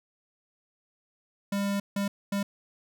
square tone bursts at uneven times, 200.2 Hz, G3, 37 cents sharp, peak -27 dBFS, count 3, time 1.52-1.8 / 1.96-2.08 / 2.32-2.43 s, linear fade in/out 5 ms, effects none

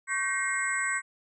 sine tone cluster, 1115 / 1549 / 1900 / 2136 / 7940 Hz, C#6 / G6 / A#6 / C7 / B8, +10 / -21 / +33 / +35 / +8 cents, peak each -35 / -32 / -32 / -32 / -35 dBFS, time 0.07-1.02 s, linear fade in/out 50 ms, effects none

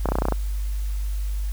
clicks, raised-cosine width 1 ms, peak -8 dBFS, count 9, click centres 0.057 / 0.088 / 0.12 / 0.155 / 0.186 / 0.221 / 0.254 / 0.285 / 0.323 s, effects added 50 Hz sine -23 dBFS peak until 1.52 s + white hiss -46 dBFS RMS until 1.52 s

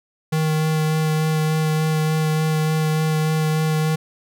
square tone with vibrato, 156.4 Hz, D#3, 9 cents sharp, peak -18 dBFS, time 0.32-3.96 s, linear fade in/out 10 ms, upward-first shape sine, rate 3.4 Hz, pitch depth 11 cents each way, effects none

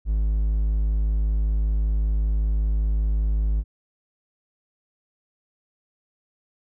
triangle tone, 52.6 Hz, G#1, 23 cents sharp, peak -17 dBFS, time 0.05-3.64 s, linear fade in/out 50 ms, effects none

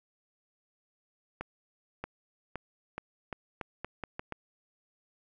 accelerating click train, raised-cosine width 0.5 ms, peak -21 dBFS, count 10, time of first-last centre 1.41-4.323 s, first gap 630 ms, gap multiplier 0.82, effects none

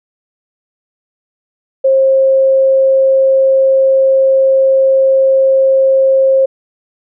sine tone, 534 Hz, C5, 35 cents sharp, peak -6 dBFS, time 1.84-6.46 s, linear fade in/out 10 ms, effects none

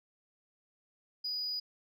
sine tone, 4930 Hz, D#8, 17 cents flat, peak -32 dBFS, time 1.24-1.6 s, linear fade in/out 10 ms, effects tanh soft clip ceiling -30 dBFS

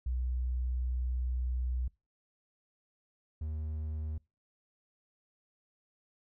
sine / triangle tone pair in turn, 62.2 / 77.31 Hz, B1 / D#2, +13 / -11 cents, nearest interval major third, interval 376 cents, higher second, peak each -30 / -32 dBFS, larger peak first, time 0.06-1.88 / 3.41-4.18 s, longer first, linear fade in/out 5 ms, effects noise-tail reverb RT60 0.3 s tail -26 dB re dry

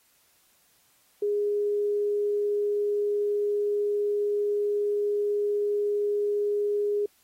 sine tone, 412.3 Hz, G#4, 13 cents flat, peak -23 dBFS, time 1.22-7.06 s, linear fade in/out 5 ms, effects white hiss -64 dBFS RMS until 7.23 s + AAC 48 kbps

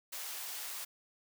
white high-pass noise, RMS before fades -42 dBFS, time 0.12-0.85 s, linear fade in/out 10 ms, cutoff 610 Hz, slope 12 dB/octave, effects none

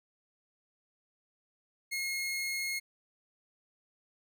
sawtooth tone, 2157 Hz, C#7, 48 cents flat, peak -29 dBFS, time 1.91-2.8 s, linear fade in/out 20 ms, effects none

